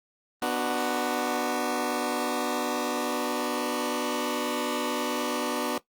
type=chord; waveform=15% pulse; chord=B minor; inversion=none; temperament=just; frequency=246.9 / 296.3 / 370.4 Hz; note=B3 / D4 / F#4; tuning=0 / +15 / +2 cents; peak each=-24 / -24 / -25 dBFS; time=0.42-5.78 s; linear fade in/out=2 ms; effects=noise-tail reverb RT60 0.1 s tail -17 dB re dry + Opus 24 kbps